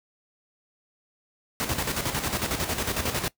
pink noise with tremolo, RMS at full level -26 dBFS, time 1.6-3.28 s, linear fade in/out 0 ms, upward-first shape square, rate 11 Hz, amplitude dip 55%, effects noise-tail reverb RT60 0.1 s tail -20 dB re dry + high-pass 60 Hz 12 dB/octave

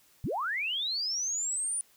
sine linear sweep, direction up, 77.2 to 9530 Hz, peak -29 dBFS, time 0.24-1.81 s, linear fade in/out 0 ms, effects white hiss -63 dBFS RMS until 1.96 s

